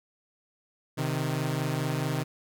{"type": "tone pair together", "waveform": "sawtooth", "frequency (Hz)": [130.34, 155], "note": ["C3", "D#3"], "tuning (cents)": [-6, -6], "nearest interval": "minor third", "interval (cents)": 300, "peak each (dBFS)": -26, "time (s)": [0.97, 2.24], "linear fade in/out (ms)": 20, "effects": []}